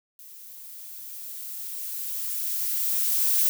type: noise with level ramp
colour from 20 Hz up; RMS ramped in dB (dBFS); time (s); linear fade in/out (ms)
violet; -46 to -21; 0.19-3.49; 0
effects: none